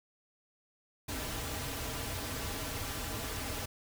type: noise with comb filter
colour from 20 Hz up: pink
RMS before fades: -38 dBFS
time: 1.08-3.66 s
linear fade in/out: 10 ms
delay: 5.5 ms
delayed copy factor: -0.65
effects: none